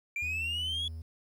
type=exponential sweep; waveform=triangle; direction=up; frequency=2349 to 3401 Hz; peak=-29 dBFS; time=0.16-0.88 s; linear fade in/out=2 ms
type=tone with pitch glide; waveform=triangle; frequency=82 to 80.78 Hz; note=E2 to E2; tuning=-9 to -35 cents; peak=-36 dBFS; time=0.22-1.02 s; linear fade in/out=5 ms; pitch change=-26 cents; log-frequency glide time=0.37-0.6 s
effects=tanh soft clip ceiling -24 dBFS + 11-bit